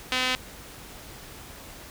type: tone with band-pass filter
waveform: sawtooth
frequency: 255.1 Hz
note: C4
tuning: 44 cents flat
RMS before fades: -26 dBFS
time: 0.12-0.35 s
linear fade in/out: 0 ms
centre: 3000 Hz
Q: 1.4
effects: pink hiss -44 dBFS RMS until 1.9 s